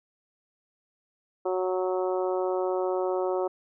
harmonic tone, 184.7 Hz, F#3, 3 cents flat, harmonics 2 / 3 / 4 / 5 / 6 / 7, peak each -27 / -30 / -34 / -37 / -41 / -41 dBFS, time 1.45-3.48 s, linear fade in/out 10 ms, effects none

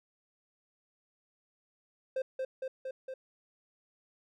triangle tone with echo, 523.3 Hz, C5, in tune, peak -28 dBFS, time 2.16-2.22 s, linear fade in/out 5 ms, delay 230 ms, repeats 4, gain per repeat -2 dB, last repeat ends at 3.14 s, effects none

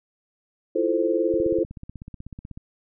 sine chord, F major seventh, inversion third, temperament equal, 329.6 / 349.2 / 440 / 523.3 Hz, E4 / F4 / A4 / C5, 0 / 0 / 0 / 0 cents, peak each -25 dBFS, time 0.75-1.64 s, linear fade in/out 10 ms
click train, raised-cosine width 5 ms, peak -25 dBFS, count 21, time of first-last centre 1.34-2.575 s, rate 16.2 Hz
effects none

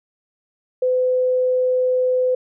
sine tone, 507 Hz, B4, 45 cents sharp, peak -15 dBFS, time 0.82-2.35 s, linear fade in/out 5 ms, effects none

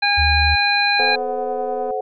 harmonic tone, 814 Hz, G#5, 35 cents flat, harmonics 1 / 2 / 3 / 5, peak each -20 / -20 / -20 / -20 dBFS, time 0.02-1.16 s, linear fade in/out 10 ms
sine tone, 76 Hz, D#2, 40 cents flat, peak -17 dBFS, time 0.17-0.56 s, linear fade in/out 20 ms
sine chord, F# diminished, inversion first, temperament equal with one note detuned, 432.2 / 523.3 / 740 Hz, A4 / C5 / F#5, -31 / 0 / 0 cents, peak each -25 / -26 / -24 dBFS, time 0.99-2.01 s, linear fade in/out 5 ms
click train, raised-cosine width 1 ms, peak -23 dBFS, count 228, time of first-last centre 1-1.908 s, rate 250 Hz
effects none

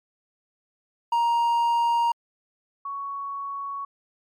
triangle / sine tone pair in turn, 938 / 1115.5 Hz, A#5 / C#6, +11 / +11 cents, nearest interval minor third, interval 300 cents, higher second, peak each -17 / -29 dBFS, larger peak first, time 1.12-2.12 / 2.85-3.85 s, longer neither, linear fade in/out 5 ms, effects MP3 96 kbps

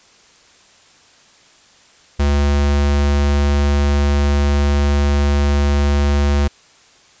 square tone, 71.6 Hz, D2, 43 cents flat, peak -13 dBFS, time 2.19-6.48 s, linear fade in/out 10 ms, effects white hiss -49 dBFS RMS until 7.2 s + resampled to 16000 Hz

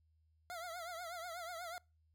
25% pulse tone with vibrato, 688 Hz, F5, 26 cents flat, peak -40 dBFS, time 0.5-1.78 s, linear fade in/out 0 ms, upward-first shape triangle, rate 8.2 Hz, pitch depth 120 cents each way, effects noise-tail reverb RT60 0.3 s tail -26 dB re dry + added 79 Hz sine -70 dBFS peak until 2.14 s

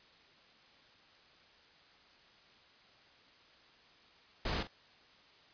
pink noise with echo, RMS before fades -35 dBFS, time 4.45-4.63 s, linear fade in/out 5 ms, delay 43 ms, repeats 1, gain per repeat -12 dB, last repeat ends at 4.673 s, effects white hiss -62 dBFS RMS until 5.53 s + resampled to 11025 Hz

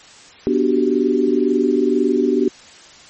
sine chord, G major seventh, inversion first, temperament equal, 246.9 / 293.7 / 370 / 392 Hz, B3 / D4 / F#4 / G4, 0 / 0 / 0 / 0 cents, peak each -19 dBFS, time 0.47-2.48 s, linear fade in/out 0 ms, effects white hiss -43 dBFS RMS until 3.09 s + MP3 32 kbps

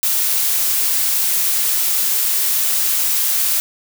blue noise, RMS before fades -17 dBFS, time 0.03-3.6 s, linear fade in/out 0 ms, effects none

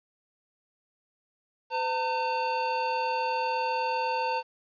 square tone pair together, 508.3 / 907 Hz, B4 / A#5, +50 / -48 cents, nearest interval minor seventh, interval 1002 cents, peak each -33 / -28 dBFS, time 1.7-4.43 s, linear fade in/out 50 ms, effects resampled to 11025 Hz + 10-bit

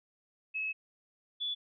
sine tone pair in turn, 2580 / 3444 Hz, E7 / A7, -38 / -38 cents, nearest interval perfect fourth, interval 500 cents, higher second, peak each -32 / -32 dBFS, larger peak neither, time 0.54-0.73 / 1.4-1.55 s, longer first, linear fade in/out 20 ms, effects none

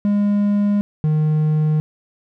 triangle tone pair in turn, 204.5 / 153.87 Hz, G#3 / D#3, -26 / -19 cents, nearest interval perfect fourth, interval 493 cents, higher first, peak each -12 dBFS, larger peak neither, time 0.05-0.81 / 1.04-1.8 s, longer neither, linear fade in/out 0 ms, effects none

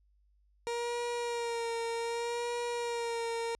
30% pulse tone with vibrato, 470 Hz, A#4, 14 cents sharp, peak -30 dBFS, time 0.67-3.55 s, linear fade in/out 0 ms, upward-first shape sine, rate 0.65 Hz, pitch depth 31 cents each way, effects added 50 Hz sine -65 dBFS peak until 3.59 s + resampled to 22050 Hz

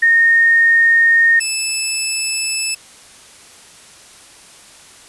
sine / 10% pulse tone pair in turn, 1841 / 2624 Hz, A#6 / E7, -22 / -9 cents, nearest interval tritone, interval 613 cents, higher second, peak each -8 dBFS, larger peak neither, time 0.02-1.4 / 1.4-2.75 s, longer first, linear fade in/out 10 ms, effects white hiss -42 dBFS RMS until 5.08 s + resampled to 24000 Hz

